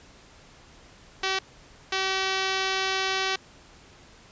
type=tone pair in turn; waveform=5% pulse; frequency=382 / 382 Hz; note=G4 / G4; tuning=-45 / -45 cents; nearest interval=unison; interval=0 cents; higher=neither; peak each=-13 dBFS; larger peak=neither; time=1.23-1.39 / 1.92-3.36 s; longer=second; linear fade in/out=5 ms; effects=pink hiss -52 dBFS RMS until 4.31 s + resampled to 16000 Hz